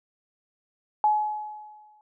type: tone with exponential decay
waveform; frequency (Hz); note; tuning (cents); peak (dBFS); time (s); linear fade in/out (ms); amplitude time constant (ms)
sine; 848; G#5; +36; -16; 1.04-2.01; 1; 210
effects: none